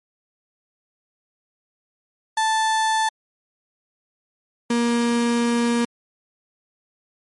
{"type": "tone pair in turn", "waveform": "35% pulse", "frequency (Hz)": [880, 236.4], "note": ["A5", "A#3"], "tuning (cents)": [0, 24], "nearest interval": "octave + major seventh", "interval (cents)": 2276, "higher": "first", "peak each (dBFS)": [-16, -16], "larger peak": "neither", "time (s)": [[2.37, 3.09], [4.7, 5.85]], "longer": "second", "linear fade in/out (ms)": 5, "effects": ["MP3 48 kbps"]}